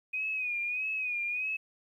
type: tone with vibrato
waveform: sine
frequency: 2489 Hz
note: D#7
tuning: in tune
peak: -30 dBFS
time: 0.13-1.57 s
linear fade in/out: 10 ms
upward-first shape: sine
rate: 1.6 Hz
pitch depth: 68 cents each way
effects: 11-bit